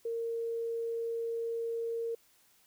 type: tone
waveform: sine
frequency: 461.1 Hz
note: A#4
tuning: 19 cents flat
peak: -32 dBFS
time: 0.05-2.15 s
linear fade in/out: 5 ms
effects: white hiss -66 dBFS RMS until 2.66 s